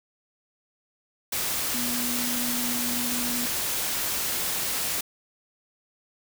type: tone in noise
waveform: sine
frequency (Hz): 243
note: B3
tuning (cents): -28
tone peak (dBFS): -31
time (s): 1.74-3.46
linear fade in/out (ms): 5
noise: white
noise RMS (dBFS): -28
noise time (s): 1.32-5.01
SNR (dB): -6
effects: none